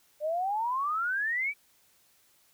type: exponential sweep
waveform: sine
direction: up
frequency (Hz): 587.3 to 2349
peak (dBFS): -27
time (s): 0.2-1.54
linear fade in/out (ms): 50
effects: white hiss -65 dBFS RMS until 2.53 s